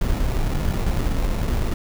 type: noise with sample-and-hold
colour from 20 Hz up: brown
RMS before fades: -21 dBFS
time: 0.01-1.74 s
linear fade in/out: 5 ms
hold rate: 1575 Hz
effects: none